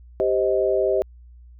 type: chord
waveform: sine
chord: C minor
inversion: second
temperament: just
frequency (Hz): 392.4 / 523.3 / 627.9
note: G4 / C5 / Eb5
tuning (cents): +2 / 0 / +16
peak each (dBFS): -21 / -23 / -22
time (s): 0.2-1.02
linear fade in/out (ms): 0
effects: added 60 Hz sine -43 dBFS peak until 1.59 s